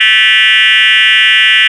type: tone with frequency modulation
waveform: sine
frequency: 2400 Hz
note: D7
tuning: 37 cents sharp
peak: -3 dBFS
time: 0-1.68 s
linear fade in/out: 10 ms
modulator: 217 Hz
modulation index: 3.4
effects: tanh soft clip ceiling 0 dBFS